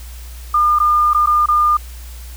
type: tone with dropouts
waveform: sine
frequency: 1208 Hz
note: D6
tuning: 48 cents sharp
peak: -10 dBFS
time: 0.54-1.77 s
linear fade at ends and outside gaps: 5 ms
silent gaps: 0.788-0.8 / 1.134-1.146 / 1.261-1.271 / 1.46-1.485 s
effects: added 60 Hz sine -30 dBFS peak until 2.36 s + white hiss -41 dBFS RMS until 2.36 s